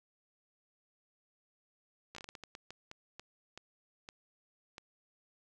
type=slowing click train; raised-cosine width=0.2 ms; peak=-29 dBFS; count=15; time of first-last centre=2.15-4.781 s; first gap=14 ms; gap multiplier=1.35; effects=none